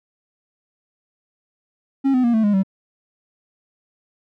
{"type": "tone with pitch steps", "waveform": "triangle", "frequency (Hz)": [271.8, 253.6, 236.6, 220.8, 206, 192.19], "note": ["C#4", "B3", "A#3", "A3", "G#3", "G3"], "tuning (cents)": [-34, 46, 26, 6, -14, -34], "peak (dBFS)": -12, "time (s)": [2.04, 2.634], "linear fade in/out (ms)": 20, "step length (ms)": 99, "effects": []}